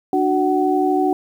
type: tone cluster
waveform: sine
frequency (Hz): 297.7 / 370.1 / 751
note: D4 / F#4 / F#5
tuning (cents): +24 / 0 / +26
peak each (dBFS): -19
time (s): 0.13-1.13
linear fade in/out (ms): 2
effects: 8-bit